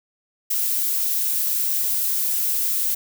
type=noise; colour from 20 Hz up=violet; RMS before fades=-22 dBFS; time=0.5-2.95 s; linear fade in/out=10 ms; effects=none